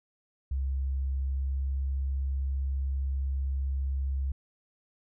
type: tone with pitch glide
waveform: sine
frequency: 67.1 to 67.61 Hz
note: C2 to C#2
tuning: +44 to -43 cents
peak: -27 dBFS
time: 0.51-4.32 s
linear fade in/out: 5 ms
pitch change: +13 cents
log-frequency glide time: 1.21-1.7 s
effects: none